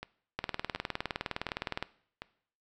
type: two click trains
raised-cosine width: 0.3 ms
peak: -23 / -16 dBFS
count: 4 / 29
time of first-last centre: 0.03-2.22 / 0.39-1.826 s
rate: 1.37 / 19.5 Hz
effects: noise-tail reverb RT60 0.6 s tail -19 dB re dry